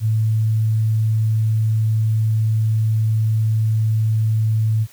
sine tone, 110 Hz, A2, in tune, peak -14 dBFS, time 0-4.87 s, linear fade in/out 50 ms, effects white hiss -48 dBFS RMS until 4.92 s + high-pass 60 Hz 12 dB/octave

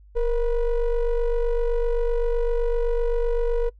triangle ring-modulated tone, 246.9 Hz, B3, in tune, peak -14 dBFS, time 0.15-3.7 s, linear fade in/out 20 ms, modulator 223 Hz, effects noise-tail reverb RT60 0.1 s tail -23 dB re dry + added 50 Hz sine -47 dBFS peak until 3.79 s

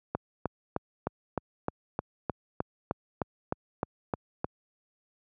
click train, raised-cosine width 1 ms, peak -14 dBFS, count 15, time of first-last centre 0.15-4.444 s, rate 3.26 Hz, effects high-pass 80 Hz 12 dB/octave

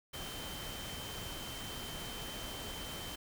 sine tone in noise, 3100 Hz, G7, 20 cents flat, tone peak -47 dBFS, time 0.13-3.16 s, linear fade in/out 10 ms, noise pink, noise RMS -44 dBFS, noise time 0.13-3.16 s, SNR -6 dB, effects none

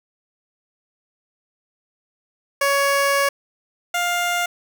15% pulse tone pair in turn, 559 / 702.5 Hz, C#5 / F5, +14 / +10 cents, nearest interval major third, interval 396 cents, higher second, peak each -10 / -13 dBFS, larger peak first, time 2.61-3.29 / 3.94-4.46 s, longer first, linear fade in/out 5 ms, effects none

